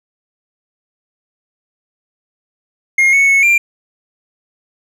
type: tone with pitch steps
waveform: triangle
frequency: 2137 / 2212 / 2200 / 2378 Hz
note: C7 / C#7 / C#7 / D7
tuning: +36 / -4 / -14 / +21 cents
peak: -6 dBFS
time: 2.98-3.58 s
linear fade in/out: 5 ms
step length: 150 ms
effects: none